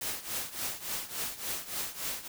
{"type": "noise with tremolo", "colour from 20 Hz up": "white", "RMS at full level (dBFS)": -33, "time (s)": [0.01, 2.28], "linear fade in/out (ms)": 5, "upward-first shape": "triangle", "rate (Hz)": 3.5, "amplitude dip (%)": 85, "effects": []}